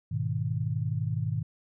sine chord, G# minor, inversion none, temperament equal, 103.83 / 123.47 / 155.56 Hz, G#2 / B2 / D#3, 0 / 0 / 0 cents, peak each -31 / -31 / -32 dBFS, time 0.11-1.43 s, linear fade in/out 10 ms, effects none

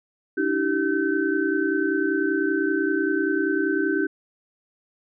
sine tone cluster, 291.8 / 322.1 / 387.3 / 1533 Hz, D4 / E4 / G4 / G6, -11 / -40 / -21 / -39 cents, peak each -26 / -25 / -25 / -27 dBFS, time 0.37-4.07 s, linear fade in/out 10 ms, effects none

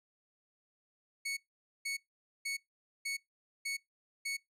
sawtooth tone bursts, 2217 Hz, C#7, in tune, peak -31 dBFS, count 6, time 1.25-4.37 s, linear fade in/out 10 ms, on 120 ms, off 480 ms, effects noise-tail reverb RT60 0.2 s tail -25 dB re dry + low-pass 12000 Hz 12 dB/octave

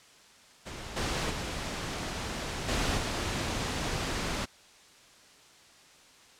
pink noise with level steps, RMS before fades -41 / -31 / -35 / -29 / -32 dBFS, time 0.65-4.46 s, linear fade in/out 20 ms, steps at 0.96 / 1.3 / 2.68 / 2.97 s, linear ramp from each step 10 ms, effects white hiss -56 dBFS RMS until 6.39 s + low-pass 7000 Hz 12 dB/octave

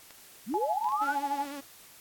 clicks, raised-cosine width 0.2 ms, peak -31 dBFS, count 4, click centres 0.107 / 0.843 / 0.889 / 0.921 s
sine linear sweep, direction up, 174.61 to 1568 Hz, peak -29 dBFS, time 0.46-1.16 s, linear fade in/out 50 ms
sine tone with tremolo, 846 Hz, G#5, 32 cents sharp, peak -25 dBFS, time 0.54-1.45 s, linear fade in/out 0 ms, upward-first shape sine, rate 13 Hz, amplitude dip 85%
sawtooth tone with vibrato, 283.7 Hz, C#4, 40 cents sharp, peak -34 dBFS, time 1.01-1.61 s, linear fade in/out 10 ms, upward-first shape sine, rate 9.9 Hz, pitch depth 55 cents each way
effects white hiss -53 dBFS RMS until 2 s + AAC 64 kbps

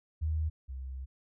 sine tone pair in turn, 78.3 / 65.64 Hz, D#2 / C2, +11 / +6 cents, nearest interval minor third, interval 305 cents, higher first, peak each -28 / -37 dBFS, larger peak first, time 0.21-0.5 / 0.68-1.06 s, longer second, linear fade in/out 20 ms, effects none

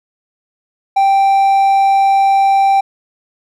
triangle tone, 784 Hz, G5, in tune, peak -6 dBFS, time 0.96-2.81 s, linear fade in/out 10 ms, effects none

